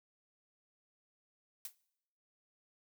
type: noise with exponential decay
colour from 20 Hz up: blue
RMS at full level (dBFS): -39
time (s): 1.65-1.75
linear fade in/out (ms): 2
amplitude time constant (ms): 20
effects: noise-tail reverb RT60 0.8 s tail -22 dB re dry